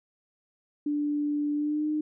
sine tone with pitch glide, 293.7 to 304.4 Hz, D4 to D#4, 0 to -38 cents, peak -25 dBFS, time 0.86-2.01 s, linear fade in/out 5 ms, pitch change +62 cents, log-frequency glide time 1.54-1.88 s, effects none

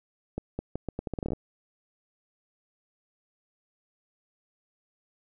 accelerating click train, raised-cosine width 2 ms, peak -18 dBFS, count 14, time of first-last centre 0.38-1.333 s, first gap 210 ms, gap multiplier 0.79, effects none

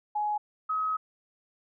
sine tone pair in turn, 839 / 1273 Hz, G#5 / D#6, +17 / +39 cents, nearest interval perfect fifth, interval 722 cents, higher second, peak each -26 dBFS, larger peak neither, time 0.15-0.38 / 0.69-0.97 s, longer second, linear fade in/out 10 ms, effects none

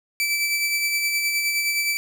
sawtooth tone with tremolo, 2320 Hz, D7, 22 cents flat, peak -16 dBFS, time 0.2-1.97 s, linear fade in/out 0 ms, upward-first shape sine, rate 9.6 Hz, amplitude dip 35%, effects none

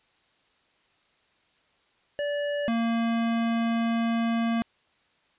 square tone pair in turn, 580 / 230.2 Hz, D5 / A#3, -22 / -22 cents, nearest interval octave + major third, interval 1600 cents, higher first, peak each -27 / -24 dBFS, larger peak second, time 2.19-2.68 / 2.68-4.62 s, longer second, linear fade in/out 0 ms, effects white hiss -66 dBFS RMS until 5.38 s + resampled to 8000 Hz

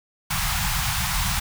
pink band-stop noise, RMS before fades -24 dBFS, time 0.3-1.4 s, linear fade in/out 10 ms, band 180 to 770 Hz, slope 48 dB/octave, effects none

